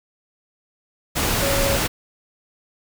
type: tone in noise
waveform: sine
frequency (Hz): 554.4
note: C#5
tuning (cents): 0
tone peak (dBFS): -22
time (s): 1.41-1.78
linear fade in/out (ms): 20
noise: pink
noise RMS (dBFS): -21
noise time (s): 1.15-1.88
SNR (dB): -4
effects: none